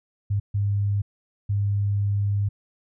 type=tone bursts at uneven times; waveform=sine; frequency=101.2 Hz; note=G#2; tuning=44 cents flat; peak=-20 dBFS; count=3; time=0.3-0.4 / 0.54-1.02 / 1.49-2.49 s; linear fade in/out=10 ms; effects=none